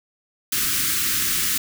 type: band-stop noise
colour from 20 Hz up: white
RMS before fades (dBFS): -22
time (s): 0.52-1.58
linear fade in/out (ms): 5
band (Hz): 370 to 1200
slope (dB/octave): 48
effects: none